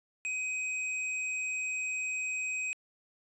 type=tone with hard clipping; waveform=sine; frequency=2518 Hz; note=D#7; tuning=20 cents sharp; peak=-33 dBFS; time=0.25-2.73 s; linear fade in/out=0 ms; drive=14 dB; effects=resampled to 22050 Hz